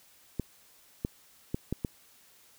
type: clicks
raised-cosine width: 3 ms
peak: -17 dBFS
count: 5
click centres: 0.397 / 1.049 / 1.545 / 1.726 / 1.848 s
effects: white hiss -60 dBFS RMS until 2.58 s